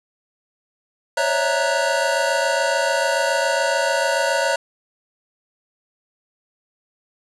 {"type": "tone cluster", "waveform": "square", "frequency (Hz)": [542, 569, 657, 930, 1471], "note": ["C#5", "C#5", "E5", "A#5", "F#6"], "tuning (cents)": [-39, 45, -6, -4, -11], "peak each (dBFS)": -25, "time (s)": [1.17, 4.56], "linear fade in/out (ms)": 5, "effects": ["resampled to 22050 Hz", "7-bit"]}